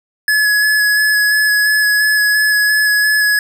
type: tone with vibrato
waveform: square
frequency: 1697 Hz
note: G#6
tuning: 37 cents sharp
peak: -11 dBFS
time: 0.28-3.39 s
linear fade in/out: 2 ms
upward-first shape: square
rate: 2.9 Hz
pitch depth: 12 cents each way
effects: none